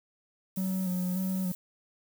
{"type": "noise", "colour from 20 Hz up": "violet", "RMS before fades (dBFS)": -42, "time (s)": [0.56, 1.55], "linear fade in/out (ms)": 2}
{"type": "tone with vibrato", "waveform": "triangle", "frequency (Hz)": 185, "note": "F#3", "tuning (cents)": 0, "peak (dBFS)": -26, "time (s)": [0.57, 1.52], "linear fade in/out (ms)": 5, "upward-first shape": "square", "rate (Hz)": 1.7, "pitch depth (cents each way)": 31}
{"effects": []}